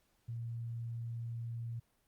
sine tone, 116.54 Hz, A#2, in tune, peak -38 dBFS, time 0.28-1.8 s, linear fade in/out 10 ms, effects pink hiss -75 dBFS RMS until 2.07 s + Opus 48 kbps

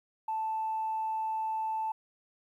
sine tone, 880 Hz, A5, in tune, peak -29 dBFS, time 0.28-1.92 s, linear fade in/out 5 ms, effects tanh soft clip ceiling -25 dBFS + 11-bit

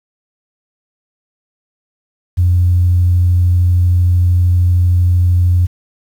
sine tone, 88.7 Hz, F2, 27 cents sharp, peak -7 dBFS, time 2.37-5.67 s, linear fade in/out 20 ms, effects tanh soft clip ceiling -3 dBFS + 7-bit

